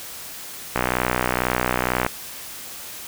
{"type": "click train", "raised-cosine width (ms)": 0.5, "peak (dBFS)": -4, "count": 82, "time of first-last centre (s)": [0.76, 2.064], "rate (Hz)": 62.1, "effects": ["white hiss -36 dBFS RMS until 3.07 s"]}